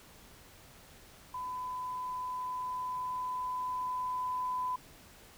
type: tone with level ramp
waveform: sine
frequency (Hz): 1005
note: B5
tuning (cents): +30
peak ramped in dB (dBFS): -36 to -31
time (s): 1.34-4.76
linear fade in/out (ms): 5
effects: pink hiss -56 dBFS RMS until 5.37 s